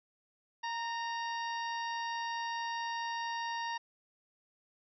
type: harmonic tone with a mistuned harmonic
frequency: 932.3 Hz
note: A#5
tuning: in tune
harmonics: 1 / 2 / 3 / 4 / 5 / 6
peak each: -36 / -41 / -47 / -49 / -50 / -50 dBFS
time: 0.63-3.78 s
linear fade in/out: 10 ms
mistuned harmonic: 2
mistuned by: -26 cents
effects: none